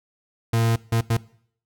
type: tone bursts at uneven times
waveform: 40% pulse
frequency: 114.5 Hz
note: A#2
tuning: 31 cents flat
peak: -17 dBFS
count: 3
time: 0.53-0.76 / 0.92-1.01 / 1.1-1.17 s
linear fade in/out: 5 ms
effects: noise-tail reverb RT60 0.6 s tail -21 dB re dry